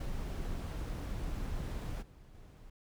brown noise with level steps, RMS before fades -38 / -55 / -53 dBFS, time 0-2.7 s, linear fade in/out 5 ms, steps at 2.01 / 2.33 s, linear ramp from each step 20 ms, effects none

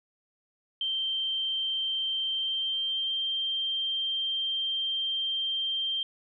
sine tone with pitch glide, 3136 to 3160 Hz, G7 to G7, 0 to +13 cents, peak -27 dBFS, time 0.81-6.03 s, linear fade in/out 2 ms, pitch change +13 cents, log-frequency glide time 2.3-3.2 s, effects none

